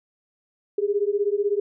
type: beating tone pair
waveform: sine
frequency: 400.1 / 416.1 Hz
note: G4 / G#4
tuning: +35 / +3 cents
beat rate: 16 Hz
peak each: -23 dBFS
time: 0.78-1.6 s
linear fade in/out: 5 ms
effects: none